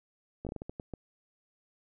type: slowing click train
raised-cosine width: 2 ms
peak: -25 dBFS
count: 9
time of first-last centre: 0.45-0.937 s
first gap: 17 ms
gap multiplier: 1.35
effects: none